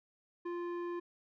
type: tone with low-pass filter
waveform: square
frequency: 347.8 Hz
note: F4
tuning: 7 cents flat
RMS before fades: -39 dBFS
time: 0.45-1 s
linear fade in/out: 10 ms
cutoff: 1400 Hz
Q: 0.94
effects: none